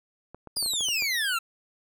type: clicks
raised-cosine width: 1 ms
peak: -28 dBFS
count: 9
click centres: 0.346 / 0.473 / 0.569 / 0.627 / 0.661 / 0.736 / 0.808 / 0.886 / 1.023 s
type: exponential sweep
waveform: 25% pulse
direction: down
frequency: 4990 to 1318 Hz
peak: -21 dBFS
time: 0.56-1.39 s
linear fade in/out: 10 ms
effects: none